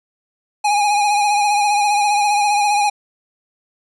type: tone with vibrato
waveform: square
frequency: 825 Hz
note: G#5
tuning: 12 cents flat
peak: -14 dBFS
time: 0.64-2.9 s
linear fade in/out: 10 ms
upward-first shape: sine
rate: 15 Hz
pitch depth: 39 cents each way
effects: resampled to 24000 Hz